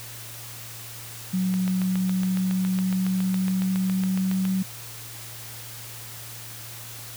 sine tone with pitch glide, 185.7 to 188.62 Hz, F#3 to F#3, +7 to +34 cents, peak -21 dBFS, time 1.33-4.63 s, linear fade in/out 10 ms, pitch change +27 cents, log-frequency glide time 1.78-4.44 s
click train, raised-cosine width 0.3 ms, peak -19 dBFS, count 22, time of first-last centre 1.54-4.453 s, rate 7.21 Hz
effects added 115 Hz sine -43 dBFS peak until 7.16 s + white hiss -40 dBFS RMS until 7.16 s

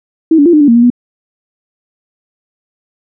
sine tone with pitch steps, 322.2 / 286.4 / 345.1 / 302.2 / 289 / 233 / 237.2 / 243.5 Hz, E4 / D4 / F4 / D4 / D4 / A#3 / A#3 / B3, -39 / -43 / -21 / +50 / -28 / -1 / +30 / -24 cents, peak -3 dBFS, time 0.31-0.902 s, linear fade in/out 5 ms, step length 74 ms, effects none

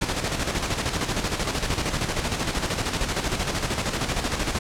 pink noise with tremolo, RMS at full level -24 dBFS, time 0.01-4.59 s, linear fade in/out 10 ms, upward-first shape square, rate 13 Hz, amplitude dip 50%, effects low-pass 8000 Hz 12 dB/octave

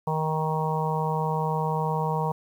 harmonic tone, 156.9 Hz, D#3, 15 cents sharp, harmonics 1 / 3 / 4 / 5 / 6 / 7, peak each -27 / -31 / -37 / -32 / -29 / -36 dBFS, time 0.07-2.32 s, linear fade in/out 5 ms, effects 9-bit

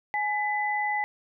sine tone pair together, 837.7 / 2000 Hz, G#5 / B6, +15 / +21 cents, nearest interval octave + minor third, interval 1506 cents, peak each -27 / -28 dBFS, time 0.14-1.04 s, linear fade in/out 0 ms, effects none

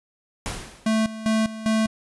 pink noise with exponential decay, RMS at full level -27 dBFS, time 0.46-1.06 s, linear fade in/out 0 ms, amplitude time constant 130 ms
square tone with tremolo, 220 Hz, A3, in tune, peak -19 dBFS, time 0.86-1.87 s, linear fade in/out 5 ms, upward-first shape square, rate 2.5 Hz, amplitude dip 80%
effects resampled to 24000 Hz

